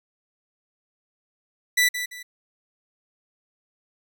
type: tone with echo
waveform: sawtooth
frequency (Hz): 1975.5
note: B6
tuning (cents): 0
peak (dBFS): -13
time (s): 1.77-1.89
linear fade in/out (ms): 10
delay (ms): 170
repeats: 2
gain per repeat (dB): -10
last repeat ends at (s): 2.23
effects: none